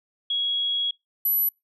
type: tone pair in turn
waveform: sine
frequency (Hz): 3322 / 11811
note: G#7 / F#9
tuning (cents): 0 / -4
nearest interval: octave + minor seventh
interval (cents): 2196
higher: second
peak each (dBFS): -22 / -19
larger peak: second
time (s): 0.3-0.91 / 1.25-1.49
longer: first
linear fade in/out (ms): 5
effects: noise-tail reverb RT60 0.2 s tail -25 dB re dry